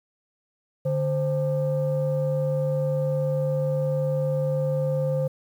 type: tone pair together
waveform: sine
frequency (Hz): 146.85 / 523.3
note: D3 / C5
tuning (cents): 0 / 0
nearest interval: octave + minor seventh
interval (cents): 2200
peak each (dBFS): -23 / -23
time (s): 0.85-5.28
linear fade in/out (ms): 10
effects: tanh soft clip ceiling -17 dBFS + 9-bit